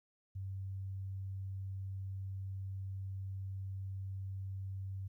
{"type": "tone", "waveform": "sine", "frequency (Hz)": 96.3, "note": "G2", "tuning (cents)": -30, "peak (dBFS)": -39, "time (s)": [0.35, 5.08], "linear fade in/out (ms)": 10, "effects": ["13-bit"]}